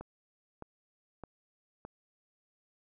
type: click train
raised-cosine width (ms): 1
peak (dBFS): -29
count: 4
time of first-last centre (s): 0.01-1.85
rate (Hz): 1.63
effects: none